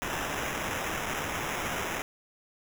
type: noise with sample-and-hold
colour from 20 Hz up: white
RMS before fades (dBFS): -33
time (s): 0.02-2.02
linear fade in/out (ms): 0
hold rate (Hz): 4410
effects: none